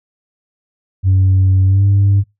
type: tone with pitch glide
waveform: sine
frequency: 94.7 to 99.41 Hz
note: F#2 to G2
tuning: +41 to +25 cents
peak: -6 dBFS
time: 1.03-2.24 s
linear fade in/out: 50 ms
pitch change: +84 cents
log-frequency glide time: 1.65-1.84 s
effects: noise-tail reverb RT60 0.2 s tail -23 dB re dry + tanh soft clip ceiling -6 dBFS